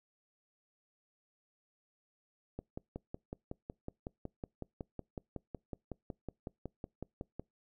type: click train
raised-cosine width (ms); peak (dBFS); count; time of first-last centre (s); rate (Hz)
2; -27; 27; 2.59-7.396; 5.41
effects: noise-tail reverb RT60 0.2 s tail -26 dB re dry